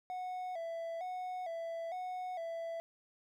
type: tone with vibrato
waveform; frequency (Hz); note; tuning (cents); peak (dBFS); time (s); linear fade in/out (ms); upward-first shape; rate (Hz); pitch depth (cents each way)
triangle; 698.5; F5; 0; -36; 0.1-2.8; 0; square; 1.1; 86
effects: 13-bit